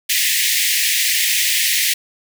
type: high-pass noise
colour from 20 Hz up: pink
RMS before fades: -17 dBFS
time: 0.09-1.94 s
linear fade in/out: 10 ms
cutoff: 1800 Hz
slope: 96 dB/octave
effects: none